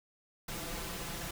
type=noise with comb filter; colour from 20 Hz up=pink; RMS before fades=-40 dBFS; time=0.48-1.31 s; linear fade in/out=5 ms; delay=5.9 ms; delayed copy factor=+0.65; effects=none